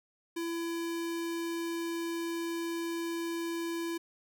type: tone with notch filter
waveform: square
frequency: 335.7 Hz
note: E4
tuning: 32 cents sharp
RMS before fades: -35 dBFS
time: 0.36-3.98 s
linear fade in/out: 10 ms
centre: 690 Hz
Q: 1.5
effects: none